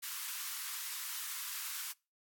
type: high-pass noise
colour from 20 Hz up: white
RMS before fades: -41 dBFS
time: 0.02-1.93 s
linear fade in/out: 20 ms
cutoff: 990 Hz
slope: 48 dB/octave
effects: noise-tail reverb RT60 0.3 s tail -25 dB re dry + AAC 64 kbps